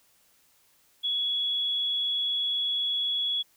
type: tone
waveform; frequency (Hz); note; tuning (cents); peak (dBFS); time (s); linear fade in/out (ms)
sine; 3368; G#7; +24; -25; 1.03-3.43; 20
effects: white hiss -64 dBFS RMS until 3.56 s